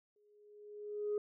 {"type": "tone with exponential growth", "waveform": "sine", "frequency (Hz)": 416.6, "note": "G#4", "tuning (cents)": 5, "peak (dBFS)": -30, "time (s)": [0.16, 1.18], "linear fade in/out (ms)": 2, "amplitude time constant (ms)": 220, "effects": ["tanh soft clip ceiling -29 dBFS"]}